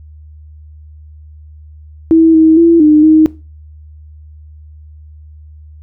sine tone with pitch steps, 325.2 / 318.8 / 335.1 / 303.6 / 313.3 Hz, E4 / D#4 / E4 / D#4 / D#4, -23 / +42 / +29 / -42 / +12 cents, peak -3 dBFS, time 2.11-3.26 s, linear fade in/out 0 ms, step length 230 ms, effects noise-tail reverb RT60 0.3 s tail -19 dB re dry + added 76 Hz sine -33 dBFS peak until 5.82 s

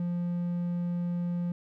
triangle tone, 174.61 Hz, F3, in tune, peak -26 dBFS, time 0-1.52 s, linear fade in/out 2 ms, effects none

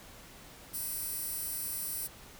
15% pulse tone with high-pass filter, 510 Hz, C5, 44 cents flat, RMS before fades -37 dBFS, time 0.73-2.08 s, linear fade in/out 20 ms, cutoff 11000 Hz, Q 1.2, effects pink hiss -52 dBFS RMS until 2.39 s

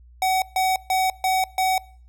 square tone bursts, 753 Hz, F#5, 30 cents sharp, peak -19 dBFS, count 5, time 0.22-1.78 s, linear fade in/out 2 ms, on 200 ms, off 140 ms, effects noise-tail reverb RT60 0.5 s tail -23 dB re dry + added 60 Hz sine -46 dBFS peak until 2.08 s

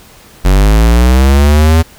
square linear sweep, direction up, 45.36 to 82.41 Hz, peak -5 dBFS, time 0.44-1.83 s, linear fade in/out 20 ms, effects pink hiss -39 dBFS RMS until 1.98 s

